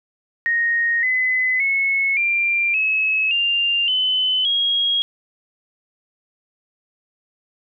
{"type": "tone with pitch steps", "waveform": "sine", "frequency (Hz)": [1864.7, 2022, 2192, 2377, 2577, 2794, 3029, 3284], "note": ["A#6", "B6", "C#7", "D7", "E7", "F7", "F#7", "G#7"], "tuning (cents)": [0, 40, -20, 20, -40, 0, 40, -20], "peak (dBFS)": -16, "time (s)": [0.46, 5.02], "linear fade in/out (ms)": 0, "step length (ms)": 570, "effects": []}